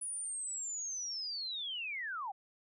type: linear sweep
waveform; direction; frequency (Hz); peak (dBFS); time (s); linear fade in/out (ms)
sine; down; 9870 to 735; -37; 0.01-2.32; 10
effects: none